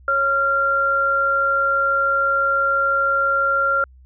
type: tone pair together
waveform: sine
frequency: 550.3 / 1383 Hz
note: C#5 / F6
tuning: -13 / -17 cents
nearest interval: octave + major third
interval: 1596 cents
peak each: -24 / -16 dBFS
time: 0.08-3.84 s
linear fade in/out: 2 ms
effects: added 64 Hz sine -44 dBFS peak until 4.05 s